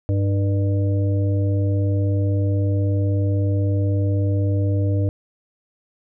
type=harmonic tone with a mistuned harmonic; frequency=100 Hz; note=G2; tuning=35 cents sharp; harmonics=1 / 3 / 5 / 6; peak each=-17 / -27 / -31 / -33 dBFS; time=0.09-5.09 s; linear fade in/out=0 ms; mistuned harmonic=5; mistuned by=-57 cents; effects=none